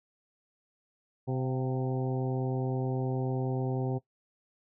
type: harmonic tone with a mistuned harmonic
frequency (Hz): 129.5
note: C3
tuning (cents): -17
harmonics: 1 / 2 / 3 / 4 / 5 / 6 / 7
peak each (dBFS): -30 / -36 / -36 / -41 / -46 / -42 / -48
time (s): 1.27-3.99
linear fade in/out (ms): 20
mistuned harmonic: 5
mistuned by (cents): +79
effects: noise-tail reverb RT60 0.1 s tail -17 dB re dry